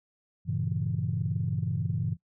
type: chord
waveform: sine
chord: G diminished seventh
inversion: none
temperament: equal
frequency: 98 / 116.54 / 138.59 / 164.81 Hz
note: G2 / Bb2 / Db3 / Fb3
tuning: 0 / 0 / 0 / 0 cents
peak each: -32 dBFS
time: 0.45-2.17 s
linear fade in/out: 50 ms
effects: noise-tail reverb RT60 0.1 s tail -23 dB re dry + tanh soft clip ceiling -17 dBFS